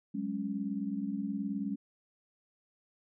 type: chord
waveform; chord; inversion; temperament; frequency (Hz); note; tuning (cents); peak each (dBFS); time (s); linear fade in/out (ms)
sine; F# suspended second; none; equal with one note detuned; 188.78 / 207.7 / 277.2; F#3 / G#3 / C#4; +35 / 0 / 0; -39 / -35 / -37; 0.14-1.76; 10
effects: none